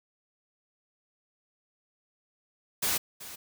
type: noise with echo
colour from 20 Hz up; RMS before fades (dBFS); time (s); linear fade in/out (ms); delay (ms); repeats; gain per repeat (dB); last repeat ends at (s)
white; -28; 2.82-2.98; 10; 380; 1; -15; 3.36
effects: none